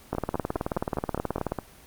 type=two click trains; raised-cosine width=1 ms; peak=-14 / -12 dBFS; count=8 / 27; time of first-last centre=0.15-1.587 / 0.13-1.52 s; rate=4.87 / 18.7 Hz; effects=pink hiss -51 dBFS RMS until 1.86 s + Opus 24 kbps